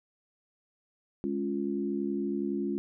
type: chord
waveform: sine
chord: Db major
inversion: second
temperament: equal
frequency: 207.7 / 277.2 / 349.2 Hz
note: Ab3 / Db4 / F4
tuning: 0 / 0 / 0 cents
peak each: -33 dBFS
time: 1.24-2.78 s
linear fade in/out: 0 ms
effects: none